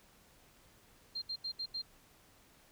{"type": "tone bursts at uneven times", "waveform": "sine", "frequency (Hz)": 4186, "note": "C8", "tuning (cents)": 0, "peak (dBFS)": -36, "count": 5, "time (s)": [[1.15, 1.22], [1.29, 1.36], [1.44, 1.52], [1.59, 1.66], [1.74, 1.82]], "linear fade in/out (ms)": 10, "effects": ["pink hiss -64 dBFS RMS until 2.71 s"]}